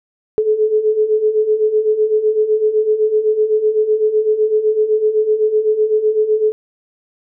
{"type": "beating tone pair", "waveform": "sine", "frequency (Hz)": [425.1, 433], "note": ["G#4", "A4"], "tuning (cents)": [40, -28], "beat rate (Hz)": 7.9, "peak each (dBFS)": [-18, -13], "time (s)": [0.38, 6.52], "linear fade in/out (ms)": 0, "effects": []}